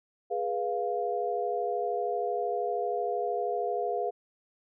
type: chord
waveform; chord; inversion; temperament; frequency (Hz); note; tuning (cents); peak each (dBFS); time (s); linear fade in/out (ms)
sine; F diminished; first; equal with one note detuned; 415.3 / 488.2 / 698.5; Ab4 / Cb5 / F5; 0 / -20 / 0; -32 / -33 / -31; 0.3-4.11; 20
effects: none